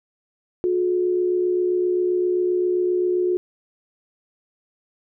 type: tone pair together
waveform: sine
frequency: 360.3 / 427.9 Hz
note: F#4 / A4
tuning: -46 / -48 cents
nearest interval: minor third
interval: 298 cents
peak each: -18 / -28 dBFS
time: 0.64-3.37 s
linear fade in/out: 0 ms
effects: none